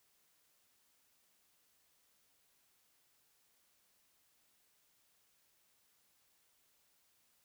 silence, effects white hiss -74 dBFS RMS until 7.44 s

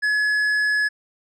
triangle tone with tanh clipping, 1698 Hz, G#6, 38 cents sharp, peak -19 dBFS, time 0.02-0.89 s, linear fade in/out 20 ms, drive 11 dB, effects none

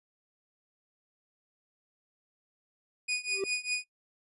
sawtooth tone with tremolo, 2471 Hz, D#7, 13 cents flat, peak -23 dBFS, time 3.08-3.84 s, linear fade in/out 10 ms, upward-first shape triangle, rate 5 Hz, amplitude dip 95%
triangle tone with exponential growth, 390 Hz, G4, 9 cents flat, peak -23 dBFS, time 3.27-3.44 s, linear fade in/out 2 ms, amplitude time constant 36 ms
effects noise-tail reverb RT60 0.1 s tail -22 dB re dry + resampled to 24000 Hz

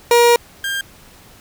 30% pulse tone pair in turn, 475.2 / 1598.4 Hz, A#4 / G6, +33 / +33 cents, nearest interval octave + major sixth, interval 2100 cents, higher second, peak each -6 / -17 dBFS, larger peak first, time 0.11-0.36 / 0.64-0.81 s, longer first, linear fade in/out 2 ms, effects pink hiss -45 dBFS RMS until 1.4 s

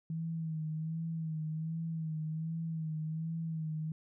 sine tone with vibrato, 160 Hz, D#3, 49 cents sharp, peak -34 dBFS, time 0.1-3.92 s, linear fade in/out 2 ms, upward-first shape sine, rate 1.3 Hz, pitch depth 47 cents each way, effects none

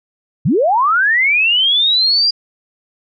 sine linear sweep, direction up, 107.4 to 4856 Hz, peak -10 dBFS, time 0.45-2.31 s, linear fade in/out 10 ms, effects none

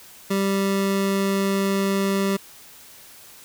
25% pulse tone, 196 Hz, G3, in tune, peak -16 dBFS, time 0.3-2.37 s, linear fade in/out 10 ms, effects white hiss -46 dBFS RMS until 3.44 s

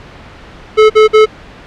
square tone bursts, 432.3 Hz, A4, 31 cents flat, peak -3 dBFS, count 3, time 0.77-1.26 s, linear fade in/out 20 ms, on 130 ms, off 50 ms, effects pink hiss -34 dBFS RMS until 1.66 s + low-pass 3000 Hz 12 dB/octave

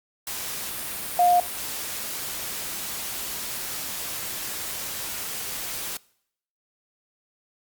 sine tone in noise, 709 Hz, F5, 26 cents sharp, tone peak -15 dBFS, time 1.19-1.4 s, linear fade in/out 2 ms, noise white, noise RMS -32 dBFS, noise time 0.27-5.97 s, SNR +14 dB, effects noise-tail reverb RT60 0.7 s tail -23 dB re dry + Opus 48 kbps

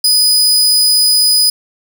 sawtooth tone, 4978 Hz, D#8, in tune, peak -5 dBFS, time 0.04-1.5 s, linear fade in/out 5 ms, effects none

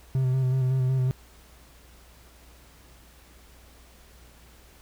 triangle tone with vibrato, 130 Hz, C3, 11 cents flat, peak -19 dBFS, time 0.15-1.11 s, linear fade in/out 0 ms, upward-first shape square, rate 5.4 Hz, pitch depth 25 cents each way, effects added 60 Hz sine -53 dBFS peak until 4.81 s + pink hiss -55 dBFS RMS until 4.81 s

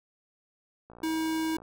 click train, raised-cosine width 1 ms, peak -35 dBFS, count 43, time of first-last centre 0.9-1.619 s, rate 58.4 Hz
square tone, 319.9 Hz, D#4, 48 cents sharp, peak -28 dBFS, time 1.03-1.57 s, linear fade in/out 5 ms
effects none

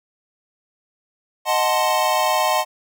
square chord, D# diminished seventh, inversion none, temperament equal, 622.3 / 740 / 880 / 1046.5 Hz, D#5 / F#5 / A5 / C6, 0 / 0 / 0 / 0 cents, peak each -23 dBFS, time 1.45-2.65 s, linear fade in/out 50 ms, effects none

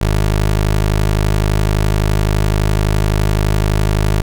20% pulse tone, 51.8 Hz, G#1, 4 cents flat, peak -7 dBFS, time 0.01-4.22 s, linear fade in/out 5 ms, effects none

